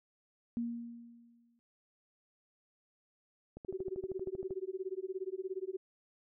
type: tone with exponential decay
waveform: sine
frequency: 235.2 Hz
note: A#3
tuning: 16 cents sharp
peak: -31 dBFS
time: 0.57-1.59 s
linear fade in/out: 0 ms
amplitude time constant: 220 ms
type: click train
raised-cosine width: 2 ms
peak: -33 dBFS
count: 13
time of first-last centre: 3.57-4.508 s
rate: 12.8 Hz
type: tone with tremolo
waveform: sine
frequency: 377.9 Hz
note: F#4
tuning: 37 cents sharp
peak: -33 dBFS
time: 3.68-5.77 s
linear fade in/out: 10 ms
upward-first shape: sine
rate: 17 Hz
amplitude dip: 100%
effects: none